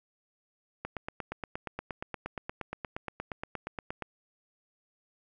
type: click train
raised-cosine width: 0.5 ms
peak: -20 dBFS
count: 28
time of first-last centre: 0.85-4.023 s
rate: 8.51 Hz
effects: none